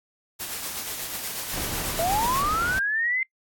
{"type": "noise with tremolo", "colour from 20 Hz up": "white", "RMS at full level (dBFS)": -31, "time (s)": [0.39, 2.43], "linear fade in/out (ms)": 20, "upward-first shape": "sine", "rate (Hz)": 8.2, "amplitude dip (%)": 35}
{"type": "noise", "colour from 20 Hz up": "pink", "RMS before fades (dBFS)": -32, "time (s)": [1.53, 2.79], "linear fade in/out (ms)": 5}
{"type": "linear sweep", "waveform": "sine", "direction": "up", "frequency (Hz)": [637, 2093], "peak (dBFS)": -22, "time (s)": [1.99, 3.23], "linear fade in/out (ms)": 2}
{"effects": ["noise-tail reverb RT60 0.1 s tail -24 dB re dry", "AAC 64 kbps"]}